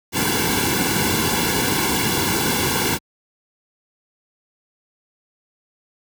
pink noise with comb filter, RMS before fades -20 dBFS, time 0.12-2.99 s, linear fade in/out 50 ms, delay 1.6 ms, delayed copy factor -0.9, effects high-pass 60 Hz 12 dB/octave

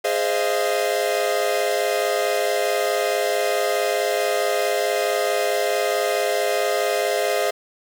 45% pulse chord, F minor seventh, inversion first, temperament equal with one note detuned, 415.3 / 523.3 / 622.3 / 686.9 Hz, Ab4 / C5 / Eb5 / F5, 0 / 0 / 0 / -29 cents, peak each -25 dBFS, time 0.04-7.51 s, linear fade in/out 10 ms, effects none

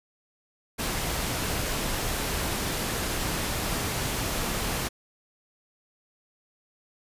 pink noise, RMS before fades -29 dBFS, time 0.78-4.89 s, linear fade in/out 20 ms, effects resampled to 32000 Hz

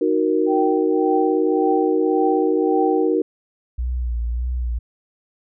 sine chord, D# minor, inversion none, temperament equal, 311.1 / 370 / 466.2 Hz, D#4 / F#4 / A#4, 0 / 0 / 0 cents, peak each -20 dBFS, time 0.01-3.22 s, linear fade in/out 5 ms
sine tone with tremolo, 776 Hz, G5, 18 cents flat, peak -19 dBFS, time 0.46-3.15 s, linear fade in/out 50 ms, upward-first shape triangle, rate 1.8 Hz, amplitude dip 95%
sine tone with vibrato, 60 Hz, B1, 49 cents flat, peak -20 dBFS, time 3.78-4.79 s, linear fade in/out 10 ms, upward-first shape sine, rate 1.7 Hz, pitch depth 63 cents each way
effects none

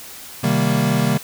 square chord, C minor seventh, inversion none, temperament equal, 130.81 / 155.56 / 196 / 233.1 Hz, C3 / Eb3 / G3 / Bb3, 0 / 0 / 0 / 0 cents, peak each -22 dBFS, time 0.43-1.18 s, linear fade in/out 10 ms, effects white hiss -37 dBFS RMS until 1.23 s

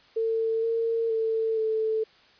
sine tone with pitch steps, 449.6 / 456.7 / 446.5 / 439.7 Hz, A4 / A#4 / A4 / A4, +37 / -36 / +25 / -1 cents, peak -23 dBFS, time 0.16-2.04 s, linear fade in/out 10 ms, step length 470 ms, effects white hiss -57 dBFS RMS until 2.39 s + resampled to 11025 Hz

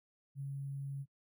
sine tone with sample-and-hold, 138.59 Hz, C#3, in tune, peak -38 dBFS, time 0.35-1.06 s, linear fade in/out 50 ms, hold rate 11025 Hz, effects noise-tail reverb RT60 0.1 s tail -24 dB re dry

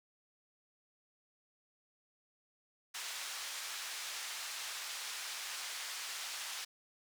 white band-pass noise, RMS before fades -43 dBFS, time 2.94-6.65 s, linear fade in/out 10 ms, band 1000 to 6500 Hz, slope 12 dB/octave, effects none

